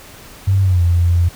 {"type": "tone with pitch glide", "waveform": "sine", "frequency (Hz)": [97, 86.42], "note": ["G2", "F2"], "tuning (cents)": [-18, -18], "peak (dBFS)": -10, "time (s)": [0.47, 1.29], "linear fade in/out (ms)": 10, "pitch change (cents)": -200, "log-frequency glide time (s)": [0.62, 0.82], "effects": ["pink hiss -39 dBFS RMS until 1.35 s"]}